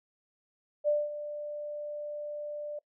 sine tone with ADSR envelope, 592 Hz, D5, 14 cents sharp, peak -22 dBFS, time 0.84-2.79 s, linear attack 40 ms, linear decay 210 ms, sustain -13 dB, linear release 5 ms, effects noise-tail reverb RT60 0.1 s tail -23 dB re dry

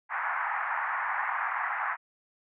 pink band-pass noise, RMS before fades -31 dBFS, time 0.09-1.97 s, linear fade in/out 50 ms, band 810 to 2000 Hz, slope 48 dB/octave, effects none

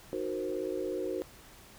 sine chord, C half-diminished seventh, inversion first, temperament equal, 311.1 / 370 / 466.2 / 523.3 Hz, Eb4 / Gb4 / Bb4 / C5, 0 / 0 / 0 / 0 cents, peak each -39 / -35 / -38 / -38 dBFS, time 0.13-1.22 s, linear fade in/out 0 ms, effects pink hiss -54 dBFS RMS until 1.78 s

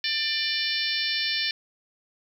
harmonic tone with a mistuned harmonic, 594 Hz, D5, 20 cents sharp, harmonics 3 / 4 / 5 / 6 / 7 / 8 / 9, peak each -32 / -32 / -32 / -32 / -32 / -32 / -32 dBFS, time 0.04-1.51 s, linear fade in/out 2 ms, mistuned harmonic 8, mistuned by -56 cents, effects 9-bit

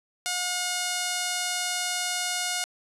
5% pulse tone, 720 Hz, F#5, 47 cents flat, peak -15 dBFS, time 0.26-2.64 s, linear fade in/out 0 ms, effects resampled to 32000 Hz

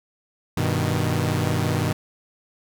sawtooth chord, G augmented, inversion none, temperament equal, 98 / 123.47 / 155.56 Hz, G2 / B2 / D#3, 0 / 0 / 0 cents, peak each -21 dBFS, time 0.57-1.93 s, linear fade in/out 5 ms, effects none

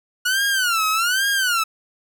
sawtooth tone with vibrato, 1440 Hz, F#6, 47 cents flat, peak -14 dBFS, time 0.25-1.64 s, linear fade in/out 10 ms, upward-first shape sine, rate 1.2 Hz, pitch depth 210 cents each way, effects none

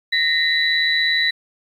sine tone cluster, 1858 / 2015 / 3947 Hz, A#6 / B6 / B7, -6 / +34 / -2 cents, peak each -19 / -23 / -19 dBFS, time 0.12-1.31 s, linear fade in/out 10 ms, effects 8-bit

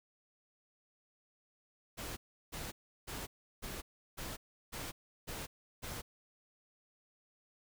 pink noise bursts, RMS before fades -43 dBFS, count 8, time 1.97-6.02 s, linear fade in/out 20 ms, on 200 ms, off 350 ms, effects none

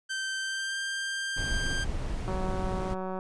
sawtooth tone with pitch glide, 1556 to 1585 Hz, G6 to G6, -13 to +19 cents, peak -27 dBFS, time 0.09-1.85 s, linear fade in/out 20 ms, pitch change +32 cents, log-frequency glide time 0.38-0.79 s
brown noise, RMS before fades -32 dBFS, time 1.36-2.95 s, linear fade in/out 20 ms
click train, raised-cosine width 1 ms, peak -22 dBFS, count 171, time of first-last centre 2.28-3.189 s, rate 187 Hz
effects resampled to 22050 Hz

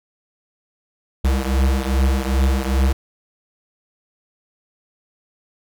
square beating tone pair, 65.41 / 67.91 Hz, C2 / C#2, 0 / -35 cents, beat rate 2.5 Hz, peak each -18 / -21 dBFS, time 1.24-2.93 s, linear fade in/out 10 ms, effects none

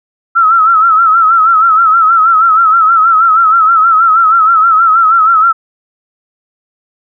sine tone with vibrato, 1318.5 Hz, E6, in tune, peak -4 dBFS, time 0.35-5.53 s, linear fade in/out 20 ms, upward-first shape sine, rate 6.3 Hz, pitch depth 78 cents each way, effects none

